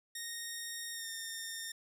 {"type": "tone with pitch glide", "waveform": "10% pulse", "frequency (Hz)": [1856, 1823.1], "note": ["A#6", "A#6"], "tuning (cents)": [-8, -39], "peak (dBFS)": -31, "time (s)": [0.15, 1.72], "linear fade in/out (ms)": 5, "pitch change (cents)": -31, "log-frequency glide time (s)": [0.92, 1.08], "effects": []}